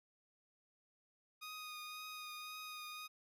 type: tone with vibrato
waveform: 15% pulse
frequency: 1240 Hz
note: D#6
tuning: 6 cents flat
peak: -40 dBFS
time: 1.41-3.08 s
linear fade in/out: 20 ms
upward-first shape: triangle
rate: 1.9 Hz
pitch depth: 19 cents each way
effects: none